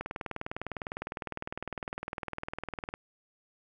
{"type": "click train", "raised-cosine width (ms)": 0.5, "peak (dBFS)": -20, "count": 59, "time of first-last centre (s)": [0.01, 2.939], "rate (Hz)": 19.8, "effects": []}